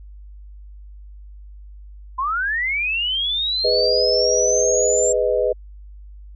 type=linear sweep; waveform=sine; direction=up; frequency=1000 to 7459 Hz; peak=-19 dBFS; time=2.18-5.13 s; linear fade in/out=10 ms
type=chord; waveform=sine; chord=G# minor; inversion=none; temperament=just; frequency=415.3 / 498.4 / 623 Hz; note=G#4 / B4 / D#5; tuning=0 / +16 / +2 cents; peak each=-22 / -19 / -21 dBFS; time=3.64-5.53 s; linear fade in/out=10 ms
effects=added 50 Hz sine -37 dBFS peak until 6.35 s